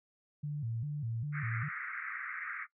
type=tone with vibrato; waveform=sine; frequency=129.9 Hz; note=C3; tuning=12 cents flat; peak=-34 dBFS; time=0.43-1.69 s; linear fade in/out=10 ms; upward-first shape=square; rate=2.5 Hz; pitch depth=220 cents each way
type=band-pass noise; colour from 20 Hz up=white; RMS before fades=-41 dBFS; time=1.32-2.67 s; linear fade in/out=50 ms; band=1200 to 2200 Hz; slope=96 dB/octave
effects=noise-tail reverb RT60 0.1 s tail -17 dB re dry